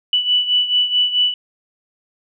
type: beating tone pair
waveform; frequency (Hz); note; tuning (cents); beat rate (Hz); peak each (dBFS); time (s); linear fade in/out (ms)
sine; 2965 / 2969.6; F#7 / F#7; +3 / +6; 4.6; -15 / -20; 0.13-1.34; 2
effects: none